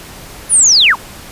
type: linear sweep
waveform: sine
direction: down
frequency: 10170 to 719 Hz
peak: -5 dBFS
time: 0.49-0.96 s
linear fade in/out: 50 ms
effects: pink hiss -33 dBFS RMS until 1.31 s + resampled to 32000 Hz